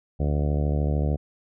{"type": "harmonic tone", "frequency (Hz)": 73.42, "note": "D2", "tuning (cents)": 0, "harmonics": [1, 2, 3, 4, 5, 6, 7, 8, 9, 10], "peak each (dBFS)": [-23, -26, -33, -35, -38, -37, -37, -38, -41, -43], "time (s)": [0.19, 1.17], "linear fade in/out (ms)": 20, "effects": []}